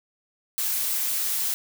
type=noise; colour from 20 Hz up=blue; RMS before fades=-26 dBFS; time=0.58-1.54 s; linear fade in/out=0 ms; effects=none